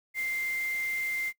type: tone in noise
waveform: sine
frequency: 2093 Hz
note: C7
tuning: in tune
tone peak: -29 dBFS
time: 0.14-1.33 s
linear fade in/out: 50 ms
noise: white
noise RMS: -45 dBFS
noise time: 0.14-1.33 s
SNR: +13 dB
effects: noise-tail reverb RT60 0.1 s tail -21 dB re dry